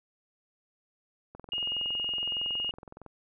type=click train; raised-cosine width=1 ms; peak=-31 dBFS; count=38; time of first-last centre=1.35-3.063 s; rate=21.6 Hz
type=tone; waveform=sine; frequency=2859 Hz; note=F7; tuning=40 cents sharp; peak=-29 dBFS; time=1.52-2.71 s; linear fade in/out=2 ms
effects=none